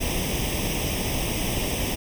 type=noise with comb filter; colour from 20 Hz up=pink; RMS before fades=-26 dBFS; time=0-1.96 s; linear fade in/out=20 ms; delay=0.35 ms; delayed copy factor=+0.8; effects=none